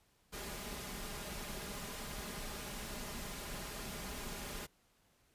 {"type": "noise with comb filter", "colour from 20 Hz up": "pink", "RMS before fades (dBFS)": -44, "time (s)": [0.32, 4.67], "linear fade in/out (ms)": 20, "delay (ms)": 4.9, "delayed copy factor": 0.5, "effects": ["pink hiss -72 dBFS RMS until 5.34 s", "resampled to 32000 Hz"]}